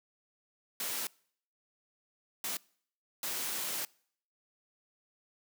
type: noise bursts at uneven times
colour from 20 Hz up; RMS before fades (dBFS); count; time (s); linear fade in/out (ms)
white; -36; 3; 0.8-1.07 / 2.44-2.57 / 3.23-3.85; 2
effects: noise-tail reverb RT60 0.6 s tail -25 dB re dry + high-pass 200 Hz 12 dB/octave